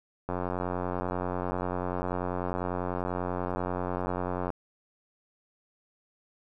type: click train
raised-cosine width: 1 ms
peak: -17 dBFS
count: 381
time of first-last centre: 0.29-4.503 s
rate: 90.2 Hz
effects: none